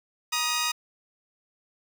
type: tone pair together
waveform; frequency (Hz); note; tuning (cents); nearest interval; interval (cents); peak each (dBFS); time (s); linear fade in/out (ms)
10% pulse; 949.8 / 1244.5; A#5 / D#6; +32 / 0; perfect fourth; 468; -21 / -18; 0.32-0.72; 10
effects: none